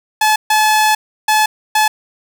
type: tone bursts at uneven times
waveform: sawtooth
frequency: 860 Hz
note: A5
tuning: 40 cents flat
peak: -6 dBFS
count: 4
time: 0.21-0.36 / 0.5-0.95 / 1.28-1.46 / 1.75-1.88 s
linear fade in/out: 5 ms
effects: none